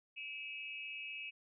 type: tone with amplitude modulation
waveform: sine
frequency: 2588 Hz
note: E7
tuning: 32 cents flat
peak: -38 dBFS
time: 0.16-1.31 s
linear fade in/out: 20 ms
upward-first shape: sine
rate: 264 Hz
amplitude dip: 100%
effects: none